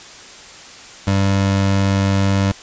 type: tone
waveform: 25% pulse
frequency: 98 Hz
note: G2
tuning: in tune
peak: -10 dBFS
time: 1.07-2.52 s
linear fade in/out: 5 ms
effects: white hiss -38 dBFS RMS until 2.62 s + resampled to 16000 Hz